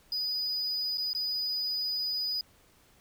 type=tone with dropouts; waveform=triangle; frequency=4957 Hz; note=D#8; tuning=7 cents flat; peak=-28 dBFS; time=0.12-2.41 s; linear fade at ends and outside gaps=2 ms; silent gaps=0.974-0.98 / 1.132-1.149 s; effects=pink hiss -62 dBFS RMS until 3 s